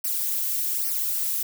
violet noise with flanger, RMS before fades -26 dBFS, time 0.04-1.43 s, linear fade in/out 5 ms, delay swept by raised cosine 0.27 to 3.47 ms, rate 1.2 Hz, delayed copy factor -0.85, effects none

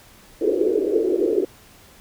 pink band-pass noise, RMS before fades -20 dBFS, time 0.41-1.45 s, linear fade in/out 5 ms, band 340 to 460 Hz, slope 48 dB/octave, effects pink hiss -49 dBFS RMS until 2 s

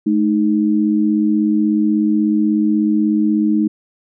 sine tone pair together, 214.5 / 310.9 Hz, A3 / D#4, -44 / -1 cents, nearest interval tritone, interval 643 cents, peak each -15 dBFS, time 0.06-3.68 s, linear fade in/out 10 ms, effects none

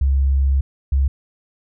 sine tone pair in turn, 68 / 68 Hz, C#2 / C#2, -33 / -33 cents, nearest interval unison, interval 0 cents, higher neither, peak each -13 dBFS, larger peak neither, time 0.01-0.61 / 0.92-1.08 s, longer first, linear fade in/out 5 ms, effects none

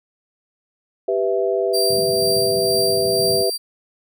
sine chord, E minor, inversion first, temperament equal, 392 / 493.9 / 659.3 Hz, G4 / B4 / E5, 0 / 0 / 0 cents, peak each -20 / -22 / -22 dBFS, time 1.08-3.5 s, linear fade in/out 5 ms
sawtooth tone with tremolo, 4710 Hz, D8, 4 cents sharp, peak -16 dBFS, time 1.73-3.58 s, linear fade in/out 20 ms, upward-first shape sine, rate 2.1 Hz, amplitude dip 40%
white band-pass noise, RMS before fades -33 dBFS, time 1.9-3.43 s, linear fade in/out 5 ms, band 100 to 190 Hz, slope 24 dB/octave
effects none

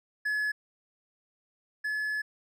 triangle tone pair in turn, 1704 / 1712.3 Hz, G#6 / A6, +44 / -48 cents, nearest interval unison, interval 8 cents, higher second, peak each -25 / -27 dBFS, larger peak first, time 0.25-0.52 / 1.84-2.22 s, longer second, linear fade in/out 10 ms, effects none

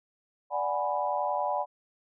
sine chord, G# half-diminished seventh, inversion second, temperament equal, 587.3 / 740 / 830.6 / 987.8 Hz, D5 / F#5 / G#5 / B5, 0 / 0 / 0 / 0 cents, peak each -32 dBFS, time 0.5-1.66 s, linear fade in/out 50 ms, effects none

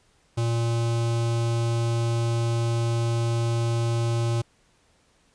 square tone with notch filter, 116.54 Hz, A#2, in tune, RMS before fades -24 dBFS, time 0.37-4.42 s, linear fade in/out 10 ms, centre 1800 Hz, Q 1.9, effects pink hiss -63 dBFS RMS until 5.34 s + resampled to 22050 Hz

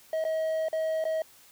triangle tone with dropouts, 637 Hz, D#5, 41 cents sharp, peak -24 dBFS, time 0.13-1.22 s, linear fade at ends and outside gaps 2 ms, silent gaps 0.241-0.25 / 0.685-0.729 / 1.041-1.052 s, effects white hiss -56 dBFS RMS until 1.51 s

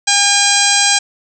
harmonic tone with a mistuned harmonic, 807 Hz, G#5, 50 cents flat, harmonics 1 / 2 / 3 / 4 / 5 / 6 / 7 / 8 / 9 / 10, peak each -19 / -19 / -19 / -19 / -19 / -19 / -19 / -19 / -19 / -19 dBFS, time 0.07-0.99 s, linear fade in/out 10 ms, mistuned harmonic 9, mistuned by +41 cents, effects none

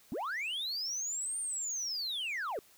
sine linear two-way sweep, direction up then down, 183.4 to 9000 to 363.5 Hz, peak -31 dBFS, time 0.12-2.59 s, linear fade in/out 0 ms, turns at 1.39 s, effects tanh soft clip ceiling -33 dBFS + white hiss -62 dBFS RMS until 2.77 s

